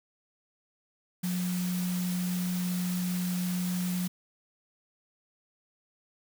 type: tone in noise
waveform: sine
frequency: 180 Hz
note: F#3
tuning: 47 cents flat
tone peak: -28 dBFS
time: 1.23-4.08 s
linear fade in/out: 10 ms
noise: white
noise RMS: -40 dBFS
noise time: 1.23-4.08 s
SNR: +9 dB
effects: none